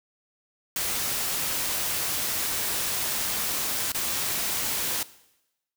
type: noise with dropouts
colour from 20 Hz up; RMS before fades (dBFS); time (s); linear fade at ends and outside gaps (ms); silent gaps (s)
white; -28; 0.76-5.03; 2; 3.92-3.946
effects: noise-tail reverb RT60 0.9 s tail -18 dB re dry